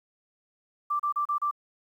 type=tone bursts; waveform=sine; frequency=1174.7 Hz; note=D6; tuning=in tune; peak=-24 dBFS; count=5; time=0.9-1.512 s; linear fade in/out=10 ms; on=96 ms; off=33 ms; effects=10-bit